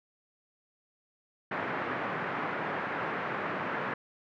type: band-pass noise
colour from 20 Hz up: white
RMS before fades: -34 dBFS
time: 1.51-3.94 s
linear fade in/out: 5 ms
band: 130 to 1800 Hz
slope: 24 dB/octave
effects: none